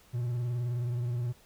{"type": "tone with vibrato", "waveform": "triangle", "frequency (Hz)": 121.1, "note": "B2", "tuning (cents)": -34, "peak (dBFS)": -27, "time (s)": [0.13, 1.33], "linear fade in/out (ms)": 20, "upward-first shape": "triangle", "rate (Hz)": 19, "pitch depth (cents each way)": 66, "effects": ["pink hiss -60 dBFS RMS until 1.45 s"]}